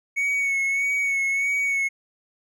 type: tone with vibrato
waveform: triangle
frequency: 2219 Hz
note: C#7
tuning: 1 cent sharp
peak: -19 dBFS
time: 0.16-1.89 s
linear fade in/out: 20 ms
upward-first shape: sine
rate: 1.6 Hz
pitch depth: 31 cents each way
effects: none